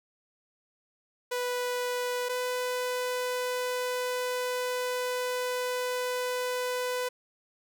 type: tone pair in turn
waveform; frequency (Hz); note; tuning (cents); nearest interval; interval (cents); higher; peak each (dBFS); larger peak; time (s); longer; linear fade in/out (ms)
sawtooth; 493.9 / 499.1; B4 / B4; 0 / +18; unison; 18; second; -25; neither; 1.31-2.29 / 2.29-7.09; second; 10
effects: none